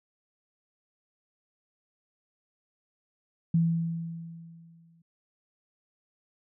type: tone with exponential decay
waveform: sine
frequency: 166.2 Hz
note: E3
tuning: 15 cents sharp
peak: -19 dBFS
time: 3.54-5.02 s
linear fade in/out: 5 ms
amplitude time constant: 320 ms
effects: none